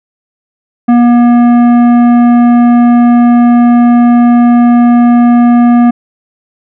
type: tone with tanh clipping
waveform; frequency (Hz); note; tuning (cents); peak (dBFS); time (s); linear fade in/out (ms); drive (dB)
triangle; 239.8; A#3; +49; -4; 0.88-5.91; 10; 16
effects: none